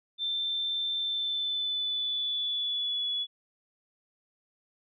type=tone with pitch glide; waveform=sine; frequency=3558 to 3403 Hz; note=A7 to G#7; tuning=+19 to +41 cents; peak=-28 dBFS; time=0.18-3.27 s; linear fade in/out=50 ms; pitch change=-78 cents; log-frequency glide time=0.99-3.06 s; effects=none